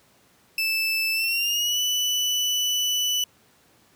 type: tone with pitch glide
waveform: 30% pulse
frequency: 2637 to 2977 Hz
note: E7 to F#7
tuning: 0 to +10 cents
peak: -19 dBFS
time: 0.58-3.24 s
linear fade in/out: 2 ms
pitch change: +210 cents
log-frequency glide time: 1.13-1.8 s
effects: pink hiss -59 dBFS RMS until 3.95 s + high-pass 100 Hz 12 dB/octave